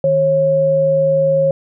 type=tone pair together; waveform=sine; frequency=155.56 / 544.8 Hz; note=D#3 / C#5; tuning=0 / -30 cents; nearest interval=octave + minor seventh; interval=2170 cents; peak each=-21 / -11 dBFS; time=0.04-1.51 s; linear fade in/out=2 ms; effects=none